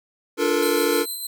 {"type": "chord", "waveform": "square", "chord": "Bb major seventh", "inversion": "first", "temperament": "equal with one note detuned", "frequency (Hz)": [293.7, 349.2, 440, 474], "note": ["D4", "F4", "A4", "Bb4"], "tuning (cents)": [0, 0, 0, 29], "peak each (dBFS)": [-26, -26, -24, -24], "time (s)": [0.37, 1.06], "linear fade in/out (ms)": 50}
{"type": "tone with tremolo", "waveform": "5% pulse", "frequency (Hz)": 4072, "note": "C8", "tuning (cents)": -48, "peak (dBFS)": -20, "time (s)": [0.62, 1.27], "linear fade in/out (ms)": 5, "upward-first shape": "sine", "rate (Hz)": 6.6, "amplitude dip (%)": 40}
{"effects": []}